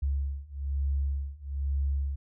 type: beating tone pair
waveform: sine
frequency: 68.9 / 70 Hz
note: C#2 / C#2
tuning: -10 / +18 cents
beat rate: 1.1 Hz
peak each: -31 / -30 dBFS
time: 0.02-2.16 s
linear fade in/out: 10 ms
effects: none